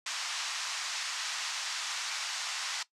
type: band-pass noise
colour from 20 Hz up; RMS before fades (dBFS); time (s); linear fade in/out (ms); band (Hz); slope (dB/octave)
white; -36; 0.06-2.83; 5; 880 to 6600; 24
effects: noise-tail reverb RT60 0.1 s tail -17 dB re dry + low-pass 11000 Hz 12 dB/octave